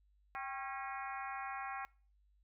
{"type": "harmonic tone with a mistuned harmonic", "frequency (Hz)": 272.7, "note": "C#4", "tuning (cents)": -28, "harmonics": [3, 4, 5, 6, 7, 8, 9], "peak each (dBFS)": [-44, -46, -48, -50, -51, -52, -53], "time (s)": [0.35, 1.85], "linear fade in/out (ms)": 0, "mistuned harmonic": 3, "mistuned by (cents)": -67, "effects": ["noise-tail reverb RT60 0.4 s tail -24 dB re dry", "added 50 Hz sine -68 dBFS peak until 2.43 s"]}